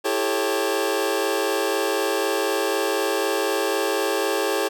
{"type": "chord", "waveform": "sawtooth", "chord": "A dominant seventh", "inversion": "second", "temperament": "just", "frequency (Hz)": [330, 396, 440, 550], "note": ["E4", "G4", "A4", "C#5"], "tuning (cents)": [2, 18, 0, -14], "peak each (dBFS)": [-25, -21, -22, -23], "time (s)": [0.04, 4.69], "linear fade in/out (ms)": 20, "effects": []}